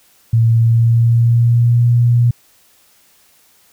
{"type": "tone with pitch glide", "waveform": "sine", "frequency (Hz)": [114.5, 119.78], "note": ["A#2", "A#2"], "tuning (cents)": [-31, 47], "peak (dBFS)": -8, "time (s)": [0.33, 2.31], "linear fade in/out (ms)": 5, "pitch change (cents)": 78, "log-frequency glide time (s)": [0.49, 1.89], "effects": ["white hiss -52 dBFS RMS until 3.72 s"]}